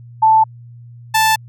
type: tone pair in turn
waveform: sine / sawtooth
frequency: 880 / 880 Hz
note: A5 / A5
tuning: 0 / 0 cents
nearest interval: unison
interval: 0 cents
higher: neither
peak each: -7 dBFS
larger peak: neither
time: 0.22-0.44 / 1.14-1.36 s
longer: neither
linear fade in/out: 10 ms
effects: added 119 Hz sine -35 dBFS peak until 1.48 s

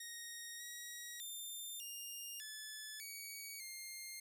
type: tone with pitch steps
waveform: 10% pulse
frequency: 1871 / 1905 / 3585 / 2818 / 1729 / 2257 / 2119 Hz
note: A#6 / A#6 / A7 / F7 / A6 / C#7 / C7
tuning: +6 / +37 / +32 / +15 / -31 / +31 / +21 cents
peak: -38 dBFS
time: 0-4.2 s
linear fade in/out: 5 ms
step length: 600 ms
effects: none

